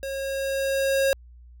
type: tone with level ramp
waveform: square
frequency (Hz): 543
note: C#5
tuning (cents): -36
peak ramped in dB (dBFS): -30 to -19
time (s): 0.03-1.13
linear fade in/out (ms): 0
effects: added 60 Hz sine -45 dBFS peak until 1.6 s